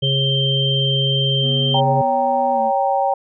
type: tone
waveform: sine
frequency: 3141 Hz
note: G7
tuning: 3 cents sharp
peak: -18 dBFS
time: 0.02-1.81 s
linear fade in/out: 20 ms
type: harmonic tone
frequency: 136.3 Hz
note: C#3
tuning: 29 cents flat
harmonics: 1 / 3 / 4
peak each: -18 / -27 / -28 dBFS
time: 0.02-2.02 s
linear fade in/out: 10 ms
type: tone with pitch glide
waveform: triangle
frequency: 246.9 to 227.7 Hz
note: B3 to A#3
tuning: 0 to -40 cents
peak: -25 dBFS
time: 1.41-2.72 s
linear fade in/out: 50 ms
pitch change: -140 cents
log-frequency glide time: 2.53-2.61 s
type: chord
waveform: sine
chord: G diminished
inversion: second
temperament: equal with one note detuned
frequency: 556 / 784 / 932.3 Hz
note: Db5 / G5 / Bb5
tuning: +5 / 0 / 0 cents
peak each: -20 / -17 / -23 dBFS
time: 1.74-3.14 s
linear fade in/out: 5 ms
effects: none